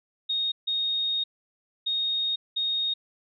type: tone bursts at uneven times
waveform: sine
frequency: 3720 Hz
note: A#7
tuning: 4 cents flat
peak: -24 dBFS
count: 4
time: 0.29-0.52 / 0.67-1.24 / 1.86-2.36 / 2.56-2.94 s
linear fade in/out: 10 ms
effects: none